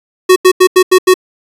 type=tone bursts; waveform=square; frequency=370 Hz; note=F#4; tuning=in tune; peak=-3 dBFS; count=6; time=0.29-1.141 s; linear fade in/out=10 ms; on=71 ms; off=85 ms; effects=resampled to 32000 Hz